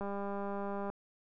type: click train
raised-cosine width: 1 ms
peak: -26 dBFS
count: 179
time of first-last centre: 0.01-0.9 s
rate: 200 Hz
effects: none